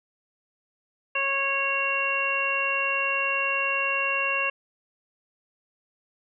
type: harmonic tone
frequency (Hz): 550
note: C#5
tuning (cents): -14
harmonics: 1 / 2 / 3 / 4 / 5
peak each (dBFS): -33 / -30 / -32 / -34 / -25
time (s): 1.15-4.5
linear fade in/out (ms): 5
effects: none